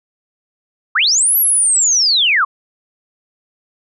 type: linear two-way sweep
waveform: sine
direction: up then down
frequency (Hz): 1046.5 to 11870 to 1046.5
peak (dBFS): -10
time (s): 0.95-2.45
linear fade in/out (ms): 10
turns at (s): 1.37
effects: none